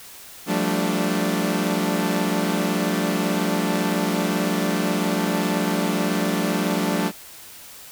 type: tone cluster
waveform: sawtooth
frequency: 175.8 / 194 / 221.4 / 293.2 Hz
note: F3 / G3 / A3 / D4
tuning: +12 / -18 / +11 / -3 cents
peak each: -22 dBFS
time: 0.46-7.12 s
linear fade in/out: 50 ms
effects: white hiss -42 dBFS RMS until 7.91 s